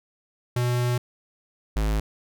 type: tone pair in turn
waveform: square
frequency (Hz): 122.5 / 53.11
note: B2 / G#1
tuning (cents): -14 / +39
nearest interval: octave + major second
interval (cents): 1447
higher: first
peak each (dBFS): -22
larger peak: neither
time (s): 0.56-0.98 / 1.76-2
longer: first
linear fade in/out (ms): 5
effects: none